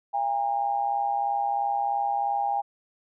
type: tone with amplitude modulation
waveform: sine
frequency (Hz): 808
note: G#5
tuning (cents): -48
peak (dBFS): -20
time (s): 0.13-2.62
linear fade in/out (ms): 20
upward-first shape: sine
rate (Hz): 123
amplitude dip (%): 70
effects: none